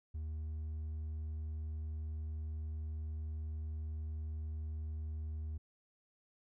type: tone with hard clipping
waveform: sine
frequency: 77.78 Hz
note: D#2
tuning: in tune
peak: -39 dBFS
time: 0.14-5.58 s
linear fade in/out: 10 ms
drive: 2 dB
effects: none